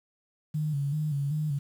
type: tone with vibrato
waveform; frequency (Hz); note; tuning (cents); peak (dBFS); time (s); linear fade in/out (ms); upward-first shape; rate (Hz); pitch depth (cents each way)
sine; 146.83; D3; 0; -26; 0.54-1.59; 10; square; 2.6; 70
effects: 9-bit